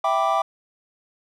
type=chord; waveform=triangle; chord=E minor seventh; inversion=none; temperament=equal; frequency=659.3 / 784 / 987.8 / 1174.7 Hz; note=E5 / G5 / B5 / D6; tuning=0 / 0 / 0 / 0 cents; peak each=-22 / -21 / -26 / -21 dBFS; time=0.04-0.42 s; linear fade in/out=5 ms; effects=none